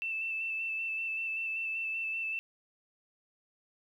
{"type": "tone with vibrato", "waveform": "sine", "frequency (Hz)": 2654, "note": "E7", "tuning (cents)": 11, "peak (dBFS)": -32, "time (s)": [0.02, 2.39], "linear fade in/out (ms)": 0, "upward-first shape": "square", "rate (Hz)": 5.2, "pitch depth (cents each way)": 16, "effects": ["11-bit"]}